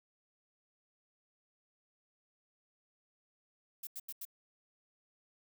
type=noise bursts; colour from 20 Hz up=violet; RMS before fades=-43 dBFS; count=4; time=3.83-4.252 s; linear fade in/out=5 ms; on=41 ms; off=86 ms; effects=none